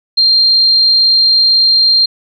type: tone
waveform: sine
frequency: 4186 Hz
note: C8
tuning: in tune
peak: -6 dBFS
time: 0.17-2.06 s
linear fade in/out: 10 ms
effects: none